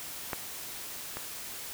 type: clicks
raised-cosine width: 0.5 ms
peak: -16 / -21 dBFS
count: 2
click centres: 0.332 / 1.17 s
effects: white hiss -41 dBFS RMS until 1.73 s